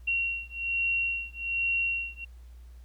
sine beating tone pair, 2742 / 2743.2 Hz, F7 / F7, -32 / -32 cents, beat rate 1.2 Hz, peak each -30 dBFS, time 0.07-2.25 s, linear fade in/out 10 ms, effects added 60 Hz sine -45 dBFS peak until 2.84 s + pink hiss -66 dBFS RMS until 2.84 s

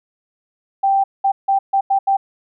sine tone bursts at uneven times, 784 Hz, G5, in tune, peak -12 dBFS, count 6, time 0.83-1.04 / 1.24-1.32 / 1.48-1.59 / 1.73-1.81 / 1.9-1.99 / 2.07-2.17 s, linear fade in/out 10 ms, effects none

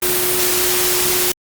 sine tone in noise, 362 Hz, F#4, 38 cents flat, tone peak -22 dBFS, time 0.02-1.32 s, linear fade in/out 5 ms, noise white, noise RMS -17 dBFS, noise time 0.02-1.32 s, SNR -8 dB, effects Opus 32 kbps

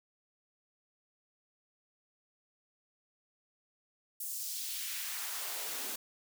white noise with high-pass filter sweep, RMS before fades -39 dBFS, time 4.2-5.96 s, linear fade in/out 5 ms, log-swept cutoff 9100 to 220 Hz, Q 1.1, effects none

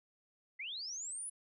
sine linear sweep, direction up, 1954 to 10200 Hz, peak -40 dBFS, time 0.59-1.3 s, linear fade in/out 10 ms, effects none

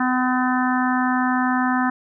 harmonic tone, 253.4 Hz, B3, 45 cents sharp, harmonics 1 / 3 / 4 / 5 / 6 / 7, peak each -20 / -25 / -26 / -27 / -28 / -28 dBFS, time 0-1.9 s, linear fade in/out 5 ms, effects none

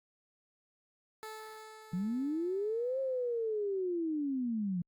15% pulse tone with exponential decay, 435.7 Hz, A4, 17 cents flat, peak -35 dBFS, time 1.23-3.81 s, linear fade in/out 0 ms, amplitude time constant 560 ms
sine linear two-way sweep, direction up then down, 168.9 to 539 to 168.9 Hz, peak -31 dBFS, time 1.93-4.82 s, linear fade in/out 5 ms, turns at 3 s
effects Opus 48 kbps

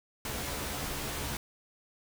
pink noise with comb filter, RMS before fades -36 dBFS, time 0.25-1.37 s, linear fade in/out 2 ms, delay 14 ms, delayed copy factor +0.7, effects none

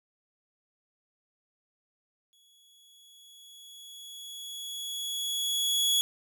sawtooth tone with exponential growth, 3364 Hz, G#7, 22 cents sharp, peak -19 dBFS, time 2.33-6.01 s, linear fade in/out 0 ms, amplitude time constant 800 ms, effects none

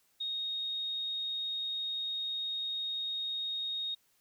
sine tone, 3729 Hz, A#7, in tune, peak -33 dBFS, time 0.2-3.95 s, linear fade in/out 10 ms, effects white hiss -71 dBFS RMS until 4.2 s

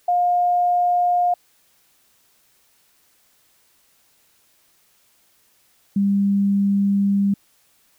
sine tone pair in turn, 710 / 199.24 Hz, F5 / G3, +28 / +28 cents, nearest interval octave + minor seventh, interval 2200 cents, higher first, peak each -15 dBFS, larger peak neither, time 0.08-1.34 / 5.96-7.34 s, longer second, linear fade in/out 5 ms, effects white hiss -60 dBFS RMS until 7.98 s

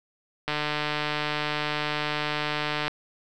click train, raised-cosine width 0.3 ms, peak -11 dBFS, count 361, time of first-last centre 0.48-2.88 s, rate 150 Hz, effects none

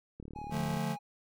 click train, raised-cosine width 3 ms, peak -32 dBFS, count 22, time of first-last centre 0.2-0.766 s, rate 37.1 Hz
triangle tone with vibrato, 830.6 Hz, G#5, in tune, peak -39 dBFS, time 0.35-0.99 s, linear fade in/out 20 ms, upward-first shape sine, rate 6.2 Hz, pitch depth 21 cents each way
square chord, D minor, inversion none, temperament just, 146.83 / 176.2 / 220.2 Hz, D3 / F3 / A3, 0 / +16 / +2 cents, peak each -37 dBFS, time 0.5-0.97 s, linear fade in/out 50 ms
effects none

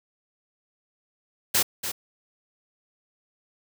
white noise with echo, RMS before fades -21 dBFS, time 1.54-1.63 s, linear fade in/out 10 ms, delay 290 ms, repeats 1, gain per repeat -9 dB, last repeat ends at 1.92 s, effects none

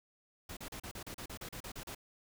pink noise bursts, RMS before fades -45 dBFS, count 13, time 0.49-1.949 s, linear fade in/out 5 ms, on 79 ms, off 36 ms, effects none

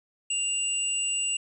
sine tone pair together, 2794 / 7897 Hz, F7 / B8, 0 / -1 cents, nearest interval octave + tritone, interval 1799 cents, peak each -28 dBFS, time 0.3-1.37 s, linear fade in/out 5 ms, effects none

